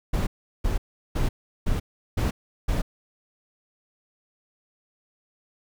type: noise bursts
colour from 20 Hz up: brown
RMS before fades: -23 dBFS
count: 6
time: 0.13-2.82 s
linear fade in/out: 10 ms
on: 140 ms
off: 370 ms
effects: none